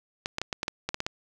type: clicks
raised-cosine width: 0.2 ms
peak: -12 dBFS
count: 10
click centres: 0.259 / 0.384 / 0.416 / 0.528 / 0.631 / 0.681 / 0.89 / 0.944 / 1.004 / 1.065 s
effects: none